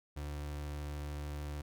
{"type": "tone", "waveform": "35% pulse", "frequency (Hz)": 73.42, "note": "D2", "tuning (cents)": 0, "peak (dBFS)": -37, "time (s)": [0.16, 1.62], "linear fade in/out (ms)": 10, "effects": []}